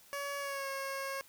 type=tone with pitch glide; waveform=15% pulse; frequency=565 to 544.2 Hz; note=C#5 to C#5; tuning=+33 to -32 cents; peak=-30 dBFS; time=0.13-1.21 s; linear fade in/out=0 ms; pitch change=-65 cents; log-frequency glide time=0.39-0.68 s; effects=white hiss -60 dBFS RMS until 1.28 s